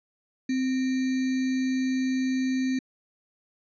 sine tone with sample-and-hold, 260 Hz, C4, 11 cents flat, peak -23 dBFS, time 0.49-2.79 s, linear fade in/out 5 ms, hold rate 2100 Hz, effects resampled to 16000 Hz

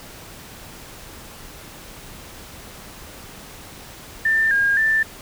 sine tone with pitch steps, 1786 / 1622 / 1772 Hz, A6 / G#6 / A6, +25 / -41 / +12 cents, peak -15 dBFS, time 4.25-5.03 s, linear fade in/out 5 ms, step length 260 ms, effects pink hiss -40 dBFS RMS until 5.21 s

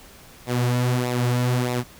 sawtooth tone with flanger, 123.47 Hz, B2, in tune, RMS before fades -22 dBFS, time 0.46-1.84 s, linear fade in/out 50 ms, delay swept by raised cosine 0.63 to 5.63 ms, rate 1.6 Hz, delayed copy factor -0.6, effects pink hiss -47 dBFS RMS until 1.99 s

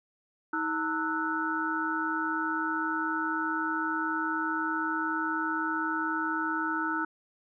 sine tone cluster, 318.7 / 906 / 1312 / 1477 Hz, D#4 / A#5 / E6 / F#6, +42 / -50 / -9 / -3 cents, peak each -33 / -35 / -33 / -32 dBFS, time 0.53-7.05 s, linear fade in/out 5 ms, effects none

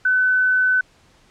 sine tone, 1509 Hz, F#6, 34 cents sharp, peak -14 dBFS, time 0.05-0.81 s, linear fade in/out 5 ms, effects pink hiss -55 dBFS RMS until 1.3 s + low-pass 7000 Hz 12 dB/octave

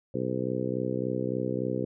harmonic tone, 63.5 Hz, B1, 49 cents sharp, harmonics 2 / 3 / 4 / 5 / 6 / 7 / 8, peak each -35 / -35 / -35 / -35 / -35 / -35 / -35 dBFS, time 0.14-1.85 s, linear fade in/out 5 ms, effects none

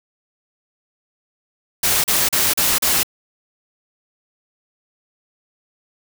white noise bursts, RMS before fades -17 dBFS, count 5, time 1.83-3.032 s, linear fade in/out 5 ms, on 210 ms, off 38 ms, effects none

